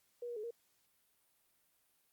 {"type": "tone with pitch steps", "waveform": "sine", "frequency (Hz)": [481.5, 477.1, 425, 468.6], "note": ["B4", "A#4", "G#4", "A#4"], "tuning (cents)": [-44, 40, 40, 9], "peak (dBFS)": -40, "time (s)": [0.22, 0.508], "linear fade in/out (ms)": 5, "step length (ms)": 72, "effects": ["white hiss -75 dBFS RMS until 2.12 s", "Opus 48 kbps"]}